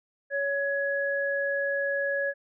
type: tone pair together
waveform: sine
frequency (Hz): 560 / 1678.1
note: C#5 / G#6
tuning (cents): +18 / +18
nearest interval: octave + perfect fifth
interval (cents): 1900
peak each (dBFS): -28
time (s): 0.3-2.34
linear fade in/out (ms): 50
effects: none